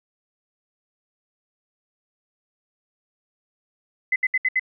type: tone bursts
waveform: sine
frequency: 2031 Hz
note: B6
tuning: 48 cents sharp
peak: -17 dBFS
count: 5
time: 4.12-4.596 s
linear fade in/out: 5 ms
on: 40 ms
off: 69 ms
effects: none